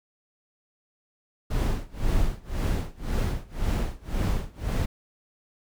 brown noise with tremolo, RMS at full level -23 dBFS, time 1.5-4.86 s, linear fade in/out 10 ms, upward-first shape sine, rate 1.9 Hz, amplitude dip 95%, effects none

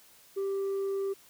sine tone, 392 Hz, G4, in tune, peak -26 dBFS, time 0.36-1.14 s, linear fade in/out 20 ms, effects tanh soft clip ceiling -28 dBFS + white hiss -58 dBFS RMS until 1.29 s

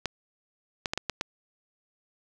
clicks, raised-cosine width 0.2 ms, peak -11 dBFS, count 6, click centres 0.057 / 0.858 / 0.935 / 0.976 / 1.097 / 1.211 s, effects none

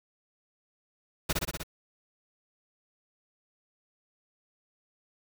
pink noise with echo, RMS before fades -27 dBFS, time 1.29-1.33 s, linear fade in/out 10 ms, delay 61 ms, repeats 5, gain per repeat -2 dB, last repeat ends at 1.635 s, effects none

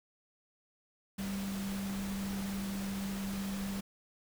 sine tone in noise, 196.2 Hz, G3, 2 cents sharp, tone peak -35 dBFS, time 1.18-3.81 s, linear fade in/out 10 ms, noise pink, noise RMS -44 dBFS, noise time 1.18-3.81 s, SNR +6 dB, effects none

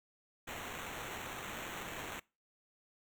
violet noise with sample-and-hold, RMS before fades -44 dBFS, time 0.47-2.2 s, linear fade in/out 10 ms, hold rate 4900 Hz, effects noise-tail reverb RT60 0.3 s tail -24 dB re dry

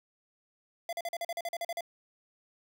square tone bursts, 682 Hz, F5, 41 cents flat, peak -33 dBFS, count 12, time 0.89-1.808 s, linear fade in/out 2 ms, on 38 ms, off 42 ms, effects none

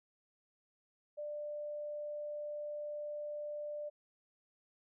sine tone, 593 Hz, D5, 17 cents sharp, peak -39 dBFS, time 1.17-3.9 s, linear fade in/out 20 ms, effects none

